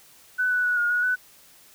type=tone with pitch steps; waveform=sine; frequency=1498 / 1484 / 1470 / 1429 / 1457 / 1495 Hz; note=F#6 / F#6 / F#6 / F6 / F#6 / F#6; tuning=+21 / +5 / -12 / +39 / -27 / +17 cents; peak=-20 dBFS; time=0.38-1.16 s; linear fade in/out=20 ms; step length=130 ms; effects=white hiss -53 dBFS RMS until 1.74 s